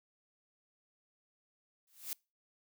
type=noise with exponential growth; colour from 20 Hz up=blue; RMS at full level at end=-36 dBFS; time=1.87-2.13 s; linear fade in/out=2 ms; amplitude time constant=56 ms; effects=noise-tail reverb RT60 0.3 s tail -26 dB re dry